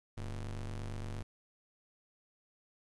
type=ring-modulated tone; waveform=square; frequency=61.74 Hz; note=B1; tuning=in tune; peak=-36 dBFS; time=0.17-1.23 s; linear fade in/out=10 ms; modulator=37.4 Hz; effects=resampled to 24000 Hz + 11-bit